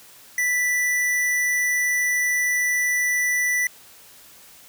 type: tone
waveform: square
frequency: 1975.5 Hz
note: B6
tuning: in tune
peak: -20 dBFS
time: 0.38-3.67 s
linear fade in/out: 2 ms
effects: white hiss -48 dBFS RMS until 4.68 s